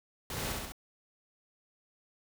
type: noise with echo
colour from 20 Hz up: pink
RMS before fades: -38 dBFS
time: 0.3-0.52 s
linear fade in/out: 2 ms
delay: 67 ms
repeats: 3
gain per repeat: -2 dB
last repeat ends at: 0.721 s
effects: none